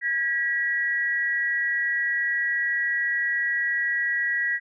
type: tone pair together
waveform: sine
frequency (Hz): 1640.4 / 1931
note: G#6 / B6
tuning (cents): -22 / -39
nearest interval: minor third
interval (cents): 283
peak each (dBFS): -28 / -23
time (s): 0.01-4.6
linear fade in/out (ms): 50
effects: none